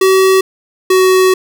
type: tone pair in turn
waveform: square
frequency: 380.2 / 373.9 Hz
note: F#4 / F#4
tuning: +47 / +18 cents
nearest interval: unison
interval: 29 cents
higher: first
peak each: -7 dBFS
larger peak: neither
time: 0.01-0.41 / 0.9-1.34 s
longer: second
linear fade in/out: 5 ms
effects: none